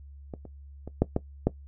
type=clicks; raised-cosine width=2 ms; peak=-22 / -29 / -25 / -7 / -11 / -8 dBFS; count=6; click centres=0.338 / 0.453 / 0.876 / 1.02 / 1.164 / 1.47 s; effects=noise-tail reverb RT60 0.1 s tail -17 dB re dry + added 70 Hz sine -44 dBFS peak until 1.67 s